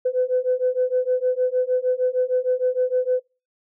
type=beating tone pair; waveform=sine; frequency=502 / 508.5 Hz; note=B4 / C5; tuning=+28 / -50 cents; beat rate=6.5 Hz; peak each=-21 dBFS; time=0.05-3.2 s; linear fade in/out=10 ms; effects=noise-tail reverb RT60 0.3 s tail -24 dB re dry + tanh soft clip ceiling -11 dBFS